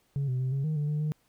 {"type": "tone with pitch steps", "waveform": "sine", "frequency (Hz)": [139.6, 127.4, 129.7, 137.1, 155.4, 147.4, 150.3, 152.5], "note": ["C#3", "C3", "C3", "C#3", "D#3", "D3", "D3", "D#3"], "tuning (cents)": [13, -46, -15, -19, -2, 7, 40, -34], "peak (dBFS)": -24, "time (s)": [0.16, 1.12], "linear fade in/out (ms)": 0, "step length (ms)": 120, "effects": ["tanh soft clip ceiling -25 dBFS", "pink hiss -69 dBFS RMS until 1.28 s"]}